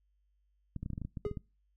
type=clicks; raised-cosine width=5 ms; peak=-26 dBFS; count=12; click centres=0.763 / 0.83 / 0.861 / 0.903 / 0.933 / 0.979 / 1.017 / 1.05 / 1.172 / 1.264 / 1.313 / 1.372 s
type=tone with exponential decay; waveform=triangle; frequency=415.3 Hz; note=G#4; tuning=in tune; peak=-27 dBFS; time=1.25-1.38 s; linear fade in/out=1 ms; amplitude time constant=28 ms
effects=noise-tail reverb RT60 0.3 s tail -23 dB re dry + added 50 Hz sine -70 dBFS peak until 1.76 s